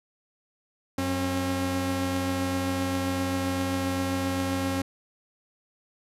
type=tone pair together; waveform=sawtooth; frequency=92.5 / 269.9 Hz; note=F#2 / C#4; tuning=0 / -46 cents; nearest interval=octave + perfect fifth; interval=1854 cents; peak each=-27 / -23 dBFS; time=0.98-4.82 s; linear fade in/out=5 ms; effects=resampled to 32000 Hz